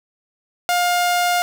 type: tone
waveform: sawtooth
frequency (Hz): 708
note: F5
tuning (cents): +23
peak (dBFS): -12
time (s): 0.69-1.42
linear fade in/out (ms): 0
effects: none